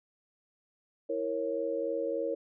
sine chord, A# diminished, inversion second, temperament equal with one note detuned, 329.6 / 466.2 / 549.6 Hz, E4 / A#4 / C#5, 0 / 0 / -15 cents, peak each -37 / -33 / -33 dBFS, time 1.09-2.35 s, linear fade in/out 10 ms, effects none

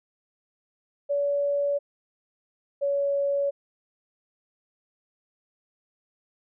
sine tone pair in turn, 570 / 562.8 Hz, C#5 / C#5, +48 / +26 cents, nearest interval unison, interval 22 cents, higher first, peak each -22 dBFS, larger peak neither, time 1.09-1.79 / 2.81-3.51 s, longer neither, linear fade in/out 20 ms, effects none

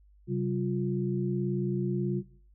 sine tone cluster, 133.1 / 191.5 / 352.6 Hz, C3 / G3 / F4, +30 / -40 / +17 cents, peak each -30 / -32 / -32 dBFS, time 0.27-2.23 s, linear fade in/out 50 ms, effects noise-tail reverb RT60 0.5 s tail -17 dB re dry + added 50 Hz sine -56 dBFS peak until 2.54 s

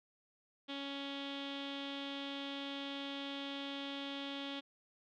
sawtooth tone with low-pass filter, 278.5 Hz, C#4, 8 cents sharp, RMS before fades -43 dBFS, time 0.68-4.61 s, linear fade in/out 20 ms, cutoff 3400 Hz, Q 7, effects none

